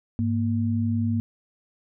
sine tone pair together, 102.05 / 233.1 Hz, G#2 / A#3, -30 / 0 cents, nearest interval octave + major second, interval 1430 cents, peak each -24 dBFS, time 0.19-1.2 s, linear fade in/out 0 ms, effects none

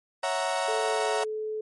35% pulse chord, F# dominant seventh, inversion second, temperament equal, 554.4 / 659.3 / 740 / 932.3 Hz, C#5 / E5 / F#5 / A#5, 0 / 0 / 0 / 0 cents, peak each -30 dBFS, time 0.23-1.24 s, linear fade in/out 5 ms
sine tone with pitch glide, 440 to 431.9 Hz, A4 to A4, 0 to -32 cents, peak -29 dBFS, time 0.68-1.61 s, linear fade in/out 5 ms, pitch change -32 cents, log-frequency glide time 0.84-1.1 s
effects MP3 48 kbps

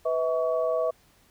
sine tone cluster, 498.3 / 643 / 1128 Hz, B4 / E5 / C#6, +15 / -43 / +30 cents, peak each -27 / -25 / -34 dBFS, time 0.05-0.91 s, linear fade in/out 10 ms, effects pink hiss -61 dBFS RMS until 1.3 s

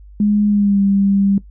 sine tone with pitch glide, 207.7 to 197.98 Hz, G#3 to G3, 0 to +17 cents, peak -11 dBFS, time 0.2-1.38 s, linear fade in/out 2 ms, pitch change -83 cents, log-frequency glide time 0.47-0.81 s, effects noise-tail reverb RT60 0.1 s tail -17 dB re dry + added 50 Hz sine -37 dBFS peak until 1.5 s

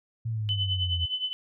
sine exponential sweep, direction down, 115.5 to 82.3 Hz, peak -27 dBFS, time 0.25-1.06 s, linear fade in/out 10 ms
sine tone with tremolo, 3019 Hz, F#7, 34 cents sharp, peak -24 dBFS, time 0.49-1.33 s, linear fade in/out 0 ms, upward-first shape triangle, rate 9.6 Hz, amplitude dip 85%
effects none

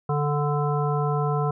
harmonic tone, 146.6 Hz, D3, 3 cents flat, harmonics 1 / 3 / 5 / 7 / 9, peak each -23 / -28 / -30 / -31 / -33 dBFS, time 0.09-1.51 s, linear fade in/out 5 ms, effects none

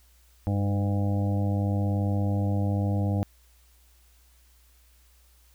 harmonic tone with a mistuned harmonic, 100.8 Hz, G2, 49 cents sharp, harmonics 1 / 2 / 3 / 5 / 6 / 7 / 8, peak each -24 / -30 / -34 / -38 / -40 / -41 / -42 dBFS, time 0.47-3.23 s, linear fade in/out 0 ms, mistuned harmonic 1, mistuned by -31 cents, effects added 60 Hz sine -57 dBFS peak until 5.54 s + white hiss -63 dBFS RMS until 5.54 s

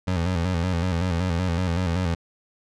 25% pulse tone with vibrato, 88 Hz, F2, 14 cents sharp, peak -18 dBFS, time 0.07-2.15 s, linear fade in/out 10 ms, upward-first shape square, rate 5.3 Hz, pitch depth 81 cents each way, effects low-pass 6000 Hz 12 dB/octave

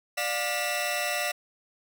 sawtooth tone cluster, 592 / 714 / 1956 / 2685 Hz, D5 / F5 / B6 / E7, +14 / +38 / -17 / +31 cents, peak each -29 dBFS, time 0.17-1.32 s, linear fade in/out 10 ms, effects none

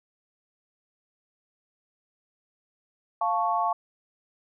sine chord, F augmented, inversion none, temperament equal, 698.5 / 880 / 1108.7 Hz, F5 / A5 / C#6, 0 / 0 / 0 cents, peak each -27 dBFS, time 3.21-3.73 s, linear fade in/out 5 ms, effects none

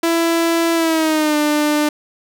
sawtooth tone with pitch glide, 333.4 to 298.7 Hz, E4 to D4, +20 to +29 cents, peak -10 dBFS, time 0.03-1.89 s, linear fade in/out 5 ms, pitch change -191 cents, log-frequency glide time 0.74-1.38 s, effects none

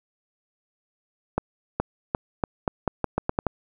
accelerating click train, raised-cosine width 1 ms, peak -8 dBFS, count 11, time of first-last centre 1.38-3.467 s, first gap 420 ms, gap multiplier 0.83, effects none

